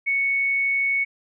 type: tone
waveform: sine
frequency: 2217 Hz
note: C#7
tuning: in tune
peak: -19 dBFS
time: 0.06-1.05 s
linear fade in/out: 20 ms
effects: none